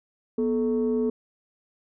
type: tone pair together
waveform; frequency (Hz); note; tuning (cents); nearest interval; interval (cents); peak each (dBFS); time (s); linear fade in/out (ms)
sine; 243.7 / 434.2; B3 / A4; -23 / -23; minor seventh; 1000; -23; 0.38-1.1; 5
effects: tanh soft clip ceiling -17 dBFS